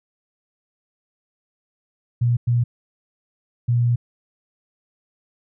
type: tone bursts at uneven times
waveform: sine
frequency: 120 Hz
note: B2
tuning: 49 cents flat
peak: -15 dBFS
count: 3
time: 2.21-2.37 / 2.47-2.64 / 3.68-3.96 s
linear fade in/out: 10 ms
effects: none